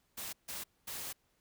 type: noise bursts at uneven times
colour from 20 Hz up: white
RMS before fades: -42 dBFS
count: 3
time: 0.17-0.33 / 0.48-0.64 / 0.87-1.13 s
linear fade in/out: 10 ms
effects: pink hiss -75 dBFS RMS until 1.4 s